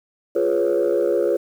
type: chord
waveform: sine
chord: C# dominant seventh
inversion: first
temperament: equal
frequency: 349.2 / 415.3 / 493.9 / 554.4 Hz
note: E#4 / G#4 / B4 / C#5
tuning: 0 / 0 / 0 / 0 cents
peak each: -21 dBFS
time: 0.35-1.37 s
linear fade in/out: 10 ms
effects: tanh soft clip ceiling -11 dBFS + 8-bit